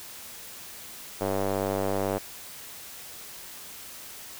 square tone with band-pass filter, 49 Hz, G1, in tune, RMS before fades -28 dBFS, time 1.2-2.19 s, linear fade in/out 20 ms, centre 580 Hz, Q 1.6, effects white hiss -43 dBFS RMS until 4.39 s

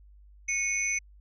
sine tone cluster, 2199 / 2463 / 6100 Hz, C#7 / D#7 / G8, -14 / -18 / -48 cents, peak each -28 / -35 / -30 dBFS, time 0.48-0.99 s, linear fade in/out 10 ms, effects tanh soft clip ceiling -18 dBFS + added 50 Hz sine -51 dBFS peak until 1.2 s

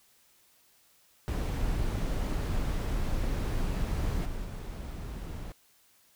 brown noise with level steps, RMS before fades -30 / -36 / -38 dBFS, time 1.28-5.52 s, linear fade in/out 0 ms, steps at 4.25 / 4.44 s, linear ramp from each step 10 ms, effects white hiss -64 dBFS RMS until 6.15 s

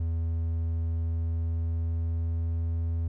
triangle tone with pitch glide, 82.41 to 82.98 Hz, E2 to E2, 0 to +12 cents, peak -24 dBFS, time 0-3.08 s, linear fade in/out 5 ms, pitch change +12 cents, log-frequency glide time 0.93-2.83 s, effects none

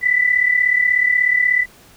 sine tone pair together, 1957.5 / 1994 Hz, B6 / B6, -16 / +16 cents, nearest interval unison, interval 32 cents, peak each -18 / -14 dBFS, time 0.01-1.66 s, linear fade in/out 50 ms, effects pink hiss -47 dBFS RMS until 1.96 s

